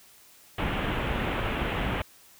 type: low-pass noise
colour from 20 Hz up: pink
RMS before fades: -29 dBFS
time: 0.58-2.02 s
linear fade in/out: 5 ms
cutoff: 3200 Hz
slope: 48 dB/octave
effects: white hiss -55 dBFS RMS until 2.39 s